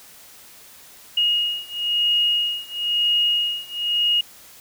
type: beating tone pair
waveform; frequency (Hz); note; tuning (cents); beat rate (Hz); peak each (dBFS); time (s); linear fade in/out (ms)
sine; 2870 / 2871; F7 / F7; +47 / +47; 1; -21 / -22; 1.17-4.21; 5
effects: white hiss -46 dBFS RMS until 4.6 s